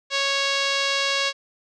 5% pulse tone with low-pass filter, 553 Hz, C#5, 4 cents flat, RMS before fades -23 dBFS, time 0.1-1.33 s, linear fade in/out 50 ms, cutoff 4500 Hz, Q 1.1, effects none

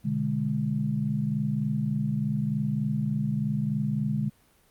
sine chord, G# diminished, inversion first, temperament equal, 123.47 / 146.83 / 207.7 Hz, B2 / D3 / G#3, 0 / 0 / 0 cents, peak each -32 / -28 / -28 dBFS, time 0.04-4.3 s, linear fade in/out 20 ms, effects pink hiss -62 dBFS RMS until 4.7 s + Opus 32 kbps

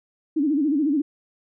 sine tone with vibrato, 293.7 Hz, D4, in tune, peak -18 dBFS, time 0.36-1.02 s, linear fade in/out 10 ms, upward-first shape sine, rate 14 Hz, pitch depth 150 cents each way, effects none

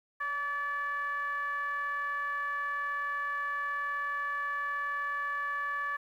triangle ring-modulated tone, 291.9 Hz, D4, 10 cents flat, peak -26 dBFS, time 0.2-5.97 s, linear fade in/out 10 ms, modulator 1440 Hz, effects 11-bit

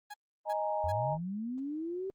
30% pulse tone bursts, 830.6 Hz, G#5, in tune, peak -39 dBFS, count 3, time 0.1-0.923 s, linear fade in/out 10 ms, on 41 ms, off 350 ms
sine chord, D# suspended fourth, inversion none, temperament equal, 622.3 / 830.6 / 932.3 Hz, D#5 / G#5 / A#5, 0 / 0 / 0 cents, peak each -33 / -34 / -37 dBFS, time 0.45-1.18 s, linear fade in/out 50 ms
sine linear sweep, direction up, 77.8 to 392 Hz, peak -34 dBFS, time 0.84-2.1 s, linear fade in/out 0 ms
effects Opus 24 kbps

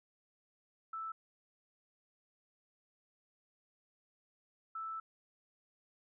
sine tone bursts at uneven times, 1318.5 Hz, E6, in tune, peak -39 dBFS, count 2, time 0.93-1.12 / 4.75-5 s, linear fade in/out 5 ms, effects none

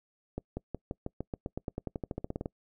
accelerating click train, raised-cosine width 2 ms, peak -21 dBFS, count 21, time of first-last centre 0.38-2.458 s, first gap 190 ms, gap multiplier 0.93, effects noise-tail reverb RT60 0.1 s tail -25 dB re dry

